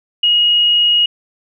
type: tone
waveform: sine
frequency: 2884 Hz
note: F#7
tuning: 45 cents flat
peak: -9 dBFS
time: 0.23-1.06 s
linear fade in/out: 5 ms
effects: none